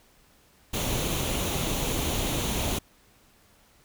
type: noise with comb filter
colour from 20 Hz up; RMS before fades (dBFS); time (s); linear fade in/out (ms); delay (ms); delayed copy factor
pink; -28; 0.73-2.79; 10; 0.3; +0.5
effects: pink hiss -60 dBFS RMS until 3.84 s